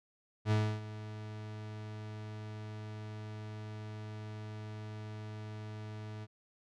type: tone with ADSR envelope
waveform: 40% pulse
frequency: 107.2 Hz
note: A2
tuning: 45 cents flat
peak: -25 dBFS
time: 0.45-6.27 s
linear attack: 62 ms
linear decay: 290 ms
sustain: -16 dB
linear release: 39 ms
effects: low-pass 5000 Hz 12 dB/octave